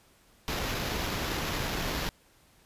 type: noise with sample-and-hold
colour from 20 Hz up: pink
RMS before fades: -32 dBFS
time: 0.48-2.09 s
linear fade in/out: 0 ms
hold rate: 8820 Hz
effects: pink hiss -62 dBFS RMS until 2.65 s + resampled to 32000 Hz